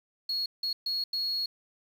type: tone bursts at uneven times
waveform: sine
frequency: 4320 Hz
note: C#8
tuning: 45 cents flat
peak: -26 dBFS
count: 4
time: 0.29-0.46 / 0.63-0.73 / 0.86-1.04 / 1.13-1.46 s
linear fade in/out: 5 ms
effects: tanh soft clip ceiling -26 dBFS + 9-bit